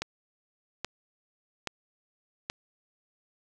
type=click train; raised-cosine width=0.2 ms; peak=-14 dBFS; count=4; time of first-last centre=0.02-2.499 s; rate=1.21 Hz; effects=none